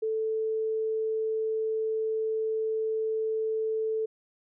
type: tone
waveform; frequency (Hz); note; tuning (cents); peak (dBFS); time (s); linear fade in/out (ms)
sine; 440; A4; 0; -26; 0.02-4.06; 10
effects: none